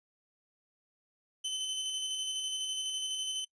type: tone with tremolo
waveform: sawtooth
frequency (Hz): 3049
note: G7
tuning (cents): -49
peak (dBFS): -29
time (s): 1.44-3.45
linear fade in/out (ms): 10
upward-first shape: square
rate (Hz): 12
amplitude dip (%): 25
effects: noise-tail reverb RT60 0.1 s tail -22 dB re dry + resampled to 22050 Hz